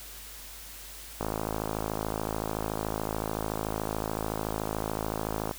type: click train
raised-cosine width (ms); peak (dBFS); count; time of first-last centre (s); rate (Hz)
1; -16; 232; 1.21-5.512; 53.7
effects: added 50 Hz sine -49 dBFS peak until 5.58 s + white hiss -45 dBFS RMS until 5.58 s